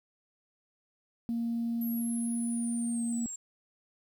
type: tone with pitch glide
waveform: sine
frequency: 232.8 to 234.3 Hz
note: A#3 to A#3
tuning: -2 to +9 cents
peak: -28 dBFS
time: 1.29-3.26 s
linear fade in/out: 0 ms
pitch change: +11 cents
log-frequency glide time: 2.13-2.53 s
type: linear sweep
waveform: sine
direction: down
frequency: 11840 to 7400 Hz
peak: -37 dBFS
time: 1.81-3.36 s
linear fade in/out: 5 ms
effects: tanh soft clip ceiling -25 dBFS + 10-bit